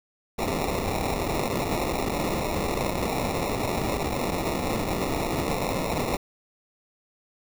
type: noise with sample-and-hold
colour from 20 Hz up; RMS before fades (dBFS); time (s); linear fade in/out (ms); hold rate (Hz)
blue; -27; 0.38-6.17; 5; 1575
effects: none